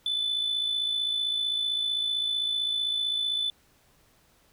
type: tone with amplitude modulation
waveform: sine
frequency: 3500 Hz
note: A7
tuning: 10 cents flat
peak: -21 dBFS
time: 0.06-3.5 s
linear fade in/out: 2 ms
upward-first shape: sine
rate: 55.6 Hz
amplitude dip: 60%
effects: tanh soft clip ceiling -22 dBFS + pink hiss -63 dBFS RMS until 4.52 s